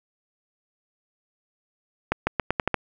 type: accelerating click train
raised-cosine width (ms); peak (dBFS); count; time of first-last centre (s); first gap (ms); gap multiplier
0.5; -6; 7; 2.12-2.743; 150; 0.85
effects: none